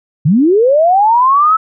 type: linear sweep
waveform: sine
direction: up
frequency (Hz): 131.7 to 1318.5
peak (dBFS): -6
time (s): 0.25-1.57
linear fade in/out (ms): 10
effects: none